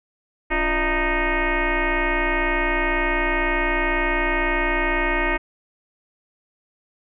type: tone with frequency modulation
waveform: sine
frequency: 917 Hz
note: A#5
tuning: 29 cents flat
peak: -18 dBFS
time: 0.5-5.38 s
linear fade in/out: 20 ms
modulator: 316 Hz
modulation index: 4.5
effects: none